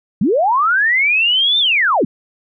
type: linear two-way sweep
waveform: sine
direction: up then down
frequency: 160.2 to 3626 to 160.2 Hz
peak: -11 dBFS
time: 0.21-2.05 s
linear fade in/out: 5 ms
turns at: 1.59 s
effects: none